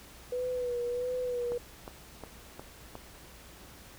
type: tone with vibrato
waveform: sine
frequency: 491.8 Hz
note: B4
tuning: 7 cents flat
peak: -30 dBFS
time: 0.32-1.58 s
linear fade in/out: 5 ms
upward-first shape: sine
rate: 1.5 Hz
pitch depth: 39 cents each way
type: click train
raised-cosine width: 1 ms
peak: -27 dBFS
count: 5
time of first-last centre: 1.52-2.954 s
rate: 2.79 Hz
effects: added 60 Hz sine -58 dBFS peak until 3.98 s + pink hiss -52 dBFS RMS until 3.98 s